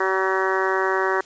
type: harmonic tone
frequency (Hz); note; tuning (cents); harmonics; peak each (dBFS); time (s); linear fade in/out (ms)
190; F#3; +46; 2 / 3 / 4 / 5 / 6 / 7 / 8 / 9 / 10; -23 / -30 / -30 / -27 / -27 / -32 / -28 / -30 / -30; 0-1.21; 5
effects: white hiss -47 dBFS RMS until 1.25 s + resampled to 16000 Hz